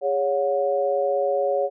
sine tone cluster, 408.8 / 558 / 724 Hz, G#4 / C#5 / F#5, -27 / +11 / -38 cents, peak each -26 / -21 / -27 dBFS, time 0.01-1.7 s, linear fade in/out 50 ms, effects none

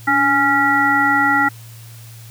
harmonic tone with a mistuned harmonic, 276.9 Hz, C#4, 2 cents flat, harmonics 1 / 3 / 5 / 7, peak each -21 / -18 / -16 / -17 dBFS, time 0.07-1.49 s, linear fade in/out 10 ms, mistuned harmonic 1, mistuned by +52 cents, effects added 114 Hz sine -36 dBFS peak until 2.3 s + white hiss -44 dBFS RMS until 2.3 s

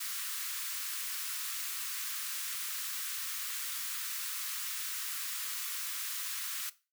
white high-pass noise, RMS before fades -38 dBFS, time 0-6.7 s, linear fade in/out 10 ms, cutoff 1100 Hz, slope 48 dB/octave, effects noise-tail reverb RT60 0.3 s tail -17 dB re dry

